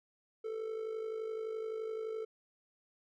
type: tone with amplitude modulation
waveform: triangle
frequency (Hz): 442.3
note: A4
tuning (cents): +9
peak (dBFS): -32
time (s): 0.44-2.25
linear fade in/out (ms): 10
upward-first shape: sine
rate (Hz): 51.7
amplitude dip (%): 60
effects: none